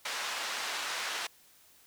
pink band-pass noise, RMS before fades -36 dBFS, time 0.05-1.27 s, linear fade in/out 5 ms, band 1000 to 6100 Hz, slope 12 dB/octave, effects white hiss -61 dBFS RMS until 1.86 s

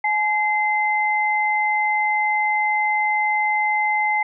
sine tone pair together, 849 / 2069 Hz, G#5 / C7, +38 / -20 cents, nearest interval octave + minor third, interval 1542 cents, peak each -20 dBFS, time 0.04-4.23 s, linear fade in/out 5 ms, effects none

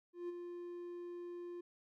triangle tone with ADSR envelope, 350 Hz, F4, 4 cents sharp, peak -36 dBFS, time 0.13-1.61 s, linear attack 160 ms, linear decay 20 ms, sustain -6 dB, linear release 7 ms, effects none

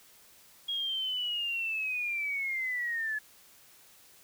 sine linear sweep, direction down, 3300 to 1702 Hz, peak -30 dBFS, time 0.68-3.19 s, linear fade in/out 10 ms, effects white hiss -58 dBFS RMS until 4.23 s

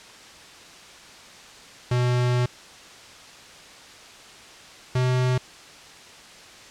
square tone pair in turn, 123.47 / 126.87 Hz, B2 / B2, 0 / +47 cents, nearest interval unison, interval 47 cents, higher second, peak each -20 dBFS, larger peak neither, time 1.91-2.46 / 4.95-5.38 s, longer first, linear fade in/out 5 ms, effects white hiss -45 dBFS RMS until 6.7 s + low-pass 6000 Hz 12 dB/octave

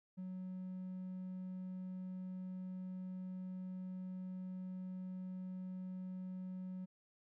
triangle tone, 185 Hz, F#3, in tune, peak -40 dBFS, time 0.17-6.86 s, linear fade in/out 20 ms, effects tanh soft clip ceiling -36 dBFS

